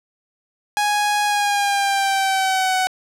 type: tone with pitch glide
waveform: sawtooth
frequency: 830 to 748 Hz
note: G#5 to F#5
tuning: -1 to +19 cents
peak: -13 dBFS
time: 0.77-2.87 s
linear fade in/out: 0 ms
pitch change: -180 cents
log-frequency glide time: 1.25-2.75 s
effects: low-pass 11000 Hz 12 dB/octave